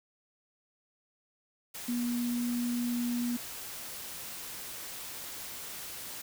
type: tone in noise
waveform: sine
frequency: 240.8 Hz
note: B3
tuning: 44 cents flat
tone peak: -29 dBFS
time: 1.88-3.37 s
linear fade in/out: 10 ms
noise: white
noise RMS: -42 dBFS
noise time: 1.74-6.22 s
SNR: +10 dB
effects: none